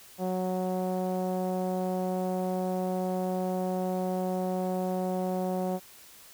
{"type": "tone with low-pass filter", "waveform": "sawtooth", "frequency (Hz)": 184.5, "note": "F#3", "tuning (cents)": -5, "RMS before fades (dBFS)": -30, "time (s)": [0.18, 5.8], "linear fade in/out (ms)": 50, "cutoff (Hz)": 680, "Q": 3, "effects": ["white hiss -52 dBFS RMS until 6.33 s"]}